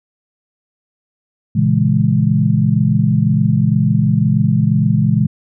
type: chord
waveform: sine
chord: A# half-diminished seventh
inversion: none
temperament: equal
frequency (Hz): 116.54 / 138.59 / 164.81 / 207.7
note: A#2 / C#3 / E3 / G#3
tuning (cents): 0 / 0 / 0 / 0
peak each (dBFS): -16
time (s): 1.55-5.27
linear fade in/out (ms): 10
effects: none